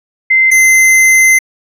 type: tone pair in turn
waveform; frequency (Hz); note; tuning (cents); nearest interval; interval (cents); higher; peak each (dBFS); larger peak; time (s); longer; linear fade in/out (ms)
sine / square; 2074 / 2067; C7 / C7; -16 / -22; unison; 6; first; -5; neither; 0.3-0.51 / 0.51-1.39; second; 10
effects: resampled to 32000 Hz